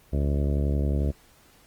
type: harmonic tone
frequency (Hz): 71.2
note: C#2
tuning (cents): +47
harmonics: 1 / 2 / 3 / 4 / 5 / 6 / 7 / 8 / 9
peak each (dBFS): -23 / -29 / -33 / -35 / -37 / -39 / -40 / -41 / -42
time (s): 0.12-1.12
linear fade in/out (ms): 20
effects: pink hiss -57 dBFS RMS until 1.66 s + Opus 24 kbps